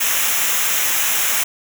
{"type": "noise with comb filter", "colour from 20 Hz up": "white", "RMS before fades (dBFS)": -18, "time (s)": [0, 1.44], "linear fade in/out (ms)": 10, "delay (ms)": 0.22, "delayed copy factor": -0.7, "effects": []}